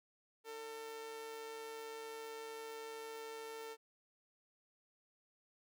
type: tone with amplitude modulation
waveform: sawtooth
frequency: 448.9 Hz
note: A4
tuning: 35 cents sharp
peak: -40 dBFS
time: 0.44-3.77 s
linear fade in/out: 50 ms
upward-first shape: sine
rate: 138 Hz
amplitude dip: 40%
effects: none